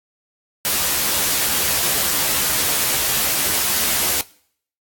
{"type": "noise with comb filter", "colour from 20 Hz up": "white", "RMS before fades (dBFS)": -19, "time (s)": [0.65, 4.21], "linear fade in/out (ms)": 0, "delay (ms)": 14, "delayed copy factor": 0.8, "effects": ["noise-tail reverb RT60 0.6 s tail -22 dB re dry", "AAC 64 kbps"]}